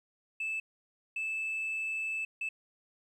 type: tone bursts at uneven times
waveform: sine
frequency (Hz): 2626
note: E7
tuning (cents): -7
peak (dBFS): -30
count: 3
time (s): 0.4-0.6 / 1.16-2.25 / 2.41-2.49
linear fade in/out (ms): 5
effects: tanh soft clip ceiling -30 dBFS + 11-bit

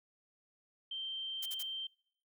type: tone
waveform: sine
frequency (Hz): 3136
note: G7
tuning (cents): 0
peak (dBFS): -38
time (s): 0.91-1.87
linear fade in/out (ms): 5
type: noise bursts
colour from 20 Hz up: blue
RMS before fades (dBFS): -42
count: 3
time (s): 1.42-1.63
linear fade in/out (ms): 10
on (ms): 40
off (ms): 45
effects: noise-tail reverb RT60 0.7 s tail -25 dB re dry

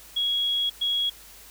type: tone bursts at uneven times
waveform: sine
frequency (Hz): 3322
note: G#7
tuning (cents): 0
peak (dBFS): -22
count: 2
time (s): 0.16-0.7 / 0.81-1.1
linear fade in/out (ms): 10
effects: added 50 Hz sine -55 dBFS peak until 1.5 s + white hiss -48 dBFS RMS until 1.5 s

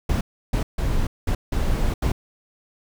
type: noise bursts at uneven times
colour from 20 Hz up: brown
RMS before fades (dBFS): -21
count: 6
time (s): 0.09-0.21 / 0.53-0.63 / 0.78-1.07 / 1.27-1.35 / 1.52-1.94 / 2.02-2.12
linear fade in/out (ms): 5
effects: none

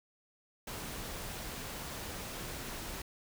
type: noise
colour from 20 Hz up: pink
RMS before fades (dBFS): -42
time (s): 0.67-3.02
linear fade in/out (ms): 5
effects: none

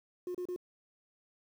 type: tone bursts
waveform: sine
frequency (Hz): 359.3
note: F4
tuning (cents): +49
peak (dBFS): -33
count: 3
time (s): 0.27-0.562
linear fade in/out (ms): 2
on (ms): 76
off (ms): 32
effects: tanh soft clip ceiling -33 dBFS + 10-bit

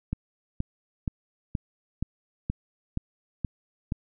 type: click train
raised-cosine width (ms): 5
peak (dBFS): -15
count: 9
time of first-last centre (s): 0.13-3.921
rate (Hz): 2.11
effects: none

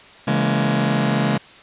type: chord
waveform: sawtooth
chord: A# half-diminished seventh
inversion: first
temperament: just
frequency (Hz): 139.85 / 167.82 / 209.8 / 233.1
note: C#3 / E3 / G#3 / A#3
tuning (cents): +16 / +31 / +18 / 0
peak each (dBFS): -17 / -21 / -16 / -22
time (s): 0.27-1.38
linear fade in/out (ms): 10
effects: white hiss -44 dBFS RMS until 1.62 s + resampled to 8000 Hz

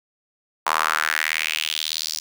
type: tone with high-pass filter sweep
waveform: sawtooth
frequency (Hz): 78.3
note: D#2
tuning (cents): +11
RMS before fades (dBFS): -24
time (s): 0.66-2.2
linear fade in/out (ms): 10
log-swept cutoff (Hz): 1000 to 5300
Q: 3.4
effects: none

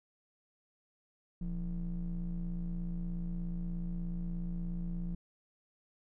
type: ring-modulated tone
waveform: triangle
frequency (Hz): 72.6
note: D2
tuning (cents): -19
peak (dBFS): -29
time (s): 1.41-5.15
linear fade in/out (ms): 5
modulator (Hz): 101
effects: none

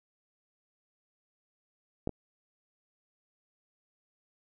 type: clicks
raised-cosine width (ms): 2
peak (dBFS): -16 / -24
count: 2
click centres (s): 2.074 / 2.093
effects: none

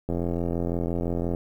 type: click train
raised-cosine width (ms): 2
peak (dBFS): -15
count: 109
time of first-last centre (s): 0.09-1.349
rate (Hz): 85.8
effects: 9-bit

